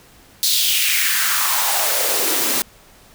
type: noise with high-pass filter sweep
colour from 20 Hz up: white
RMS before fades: -18 dBFS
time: 0.43-2.62 s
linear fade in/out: 0 ms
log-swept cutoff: 4300 to 230 Hz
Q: 3.1
effects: pink hiss -48 dBFS RMS until 3.14 s